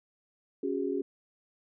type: chord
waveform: sine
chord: C# suspended fourth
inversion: none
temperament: equal with one note detuned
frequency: 277.2 / 370 / 410.3 Hz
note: C#4 / F#4 / G#4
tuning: 0 / 0 / -21 cents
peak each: -33 dBFS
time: 0.63-1.02 s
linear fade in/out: 5 ms
effects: none